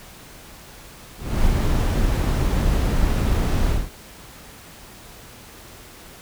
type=noise with ADSR envelope; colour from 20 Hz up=brown; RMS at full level=-17 dBFS; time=1.17-3.9 s; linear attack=300 ms; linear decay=8 ms; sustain=-2 dB; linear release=190 ms; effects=pink hiss -43 dBFS RMS until 6.21 s

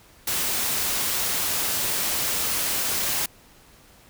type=noise; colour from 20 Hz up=white; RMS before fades=-25 dBFS; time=0.27-3.26 s; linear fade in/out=5 ms; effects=pink hiss -53 dBFS RMS until 4.09 s

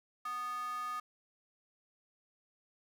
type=tone with high-pass filter; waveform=square; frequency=246.9 Hz; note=B3; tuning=in tune; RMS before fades=-39 dBFS; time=0.25-1 s; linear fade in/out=5 ms; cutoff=1200 Hz; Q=8.2; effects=none

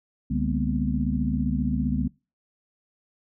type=tone cluster; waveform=sine; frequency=68.8 / 147.2 / 203.2 / 235.8 / 251.1 Hz; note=C#2 / D3 / G#3 / A#3 / B3; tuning=-12 / +4 / -38 / +20 / +29 cents; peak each=-29 dBFS; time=0.3-2.08 s; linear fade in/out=10 ms; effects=noise-tail reverb RT60 0.3 s tail -23 dB re dry

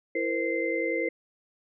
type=tone cluster; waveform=sine; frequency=333.4 / 465.4 / 516 / 2078 Hz; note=E4 / A#4 / C5 / C7; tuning=+20 / -3 / -24 / -12 cents; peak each=-31 dBFS; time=0.15-1.09 s; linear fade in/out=5 ms; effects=none

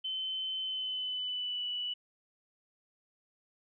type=tone with pitch glide; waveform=sine; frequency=3064 to 2958 Hz; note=G7 to F#7; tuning=-40 to -1 cents; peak=-33 dBFS; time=0.04-1.94 s; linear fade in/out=10 ms; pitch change=-61 cents; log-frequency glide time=0.61-1.65 s; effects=none

